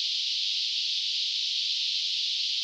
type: band-pass noise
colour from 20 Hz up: pink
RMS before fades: -29 dBFS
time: 0-2.63 s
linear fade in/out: 0 ms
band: 3100 to 4900 Hz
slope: 48 dB/octave
effects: none